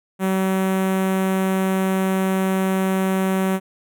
sawtooth tone with notch filter, 190 Hz, F#3, 46 cents sharp, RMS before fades -20 dBFS, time 0.19-3.6 s, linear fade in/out 50 ms, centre 4700 Hz, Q 0.74, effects none

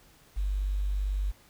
sine tone with quantisation, 49 Hz, G1, in tune, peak -26 dBFS, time 0.36-1.32 s, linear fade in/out 20 ms, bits 9, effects pink hiss -59 dBFS RMS until 1.49 s

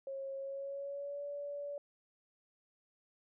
sine tone with pitch glide, 543 to 574 Hz, C#5 to D5, -36 to -40 cents, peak -39 dBFS, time 0.07-1.78 s, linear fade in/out 2 ms, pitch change +96 cents, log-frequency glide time 0.36-1.24 s, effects none

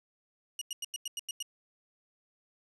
20% pulse tone bursts, 2880 Hz, F#7, 47 cents flat, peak -29 dBFS, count 8, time 0.59-1.426 s, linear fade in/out 2 ms, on 24 ms, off 92 ms, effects resampled to 32000 Hz

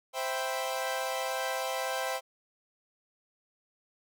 sawtooth chord, C major seventh, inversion none, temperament equal with one note detuned, 523.3 / 659.3 / 784 / 990.6 Hz, C5 / E5 / G5 / B5, 0 / 0 / 0 / +5 cents, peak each -31 / -33 / -32 / -37 dBFS, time 0.13-2.21 s, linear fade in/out 50 ms, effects none

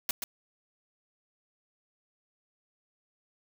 white noise with echo, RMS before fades -29 dBFS, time 0.09-0.11 s, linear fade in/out 2 ms, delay 130 ms, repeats 1, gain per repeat -6 dB, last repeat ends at 0.24 s, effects none

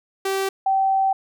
sawtooth / sine tone pair in turn, 387.5 / 773 Hz, G4 / G5, -20 / -24 cents, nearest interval octave, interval 1196 cents, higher second, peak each -17 / -16 dBFS, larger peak second, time 0.25-0.49 / 0.66-1.13 s, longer second, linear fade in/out 5 ms, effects none

